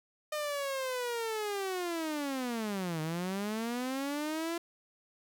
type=linear two-way sweep; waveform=sawtooth; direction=down then up; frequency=611 to 153.8 to 342.5 Hz; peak=-29 dBFS; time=0.32-4.58 s; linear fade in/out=5 ms; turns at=3.01 s; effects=none